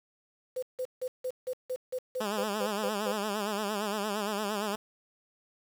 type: tone bursts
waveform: sine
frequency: 509 Hz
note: C5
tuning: 48 cents flat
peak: -30 dBFS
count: 12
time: 0.56-3.124 s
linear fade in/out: 10 ms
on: 67 ms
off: 160 ms
type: tone with vibrato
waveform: 10% pulse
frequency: 207.7 Hz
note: G#3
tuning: in tune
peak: -22 dBFS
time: 2.2-4.76 s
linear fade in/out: 10 ms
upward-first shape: sine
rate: 8.7 Hz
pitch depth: 88 cents each way
effects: 8-bit